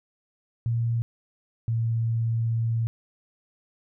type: tone pair in turn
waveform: sine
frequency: 116.54 / 114.54 Hz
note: A#2 / A#2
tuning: 0 / -30 cents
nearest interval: unison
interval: 30 cents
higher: first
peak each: -22 dBFS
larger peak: neither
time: 0.66-1.02 / 1.68-2.87 s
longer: second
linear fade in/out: 0 ms
effects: none